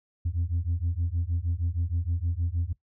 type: beating tone pair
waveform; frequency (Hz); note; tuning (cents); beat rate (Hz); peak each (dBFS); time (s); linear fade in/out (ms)
sine; 82.41 / 88.81; E2 / F2; 0 / +30; 6.4; -27 / -27; 0.25-2.73; 10
effects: noise-tail reverb RT60 0.1 s tail -18 dB re dry + tanh soft clip ceiling -21 dBFS